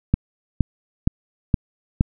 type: click train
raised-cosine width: 5 ms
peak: -3 dBFS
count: 5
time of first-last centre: 0.14-2.009 s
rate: 2.14 Hz
effects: none